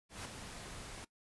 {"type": "noise with ADSR envelope", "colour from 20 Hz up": "pink", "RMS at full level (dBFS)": -42, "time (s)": [0.09, 1.05], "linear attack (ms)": 160, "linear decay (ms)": 7, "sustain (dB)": -6, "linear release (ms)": 10, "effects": ["noise-tail reverb RT60 0.1 s tail -19 dB re dry", "resampled to 24000 Hz"]}